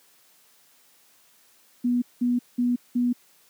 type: tone bursts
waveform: sine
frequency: 244.1 Hz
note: B3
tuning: 20 cents flat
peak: -19 dBFS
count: 4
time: 1.84-3.13 s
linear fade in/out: 10 ms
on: 180 ms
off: 190 ms
effects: white hiss -59 dBFS RMS until 3.49 s + high-pass 150 Hz 12 dB/octave